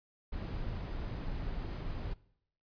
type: noise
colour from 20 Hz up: brown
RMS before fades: -38 dBFS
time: 0.32-2.14 s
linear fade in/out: 10 ms
effects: noise-tail reverb RT60 0.7 s tail -21 dB re dry + resampled to 11025 Hz